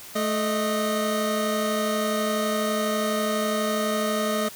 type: tone pair together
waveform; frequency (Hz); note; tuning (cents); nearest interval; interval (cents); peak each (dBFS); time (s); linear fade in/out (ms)
25% pulse; 217.2 / 619.5; A3 / D#5; -22 / -8; octave + tritone; 1814; -22; 0.15-4.49; 10
effects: white hiss -42 dBFS RMS until 4.55 s